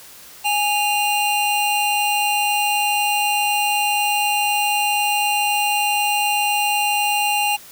square tone pair together, 829 / 2779 Hz, G#5 / F7, -3 / -9 cents, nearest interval octave + major sixth, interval 2094 cents, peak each -20 / -21 dBFS, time 0.44-7.57 s, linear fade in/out 20 ms, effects white hiss -42 dBFS RMS until 7.71 s

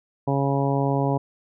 harmonic tone, 138.59 Hz, C#3, in tune, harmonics 1 / 2 / 3 / 4 / 5 / 6 / 7, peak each -23 / -26 / -28 / -29 / -30 / -31 / -31 dBFS, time 0.27-1.18 s, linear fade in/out 10 ms, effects none

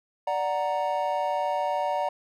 triangle chord, D augmented, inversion none, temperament equal, 587.3 / 740 / 932.3 Hz, D5 / F#5 / A#5, 0 / 0 / 0 cents, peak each -27 dBFS, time 0.27-2.09 s, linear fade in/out 5 ms, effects none

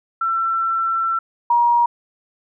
sine tone pair in turn, 1344 / 950.4 Hz, E6 / A#5, +33 / +33 cents, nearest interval tritone, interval 600 cents, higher first, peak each -17 / -12 dBFS, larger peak second, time 0.21-1.19 / 1.5-1.86 s, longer first, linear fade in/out 5 ms, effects none

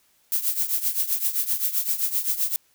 violet noise with tremolo, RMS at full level -21 dBFS, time 0.32-2.56 s, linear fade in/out 0 ms, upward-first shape triangle, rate 7.7 Hz, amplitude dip 85%, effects white hiss -63 dBFS RMS until 2.74 s

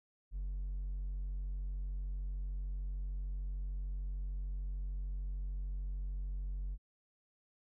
sine tone with hard clipping, 46.69 Hz, F#1, 16 cents sharp, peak -37 dBFS, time 0.31-6.78 s, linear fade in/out 50 ms, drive 2 dB, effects none

